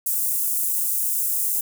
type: high-pass noise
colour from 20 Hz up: white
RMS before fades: -23 dBFS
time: 0.06-1.61 s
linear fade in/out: 5 ms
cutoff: 8200 Hz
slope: 24 dB/octave
effects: none